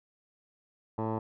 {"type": "tone with low-pass filter", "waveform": "15% pulse", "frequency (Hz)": 110.7, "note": "A2", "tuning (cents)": 11, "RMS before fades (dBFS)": -32, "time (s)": [0.98, 1.19], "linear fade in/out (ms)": 5, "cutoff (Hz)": 810, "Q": 9.8, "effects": []}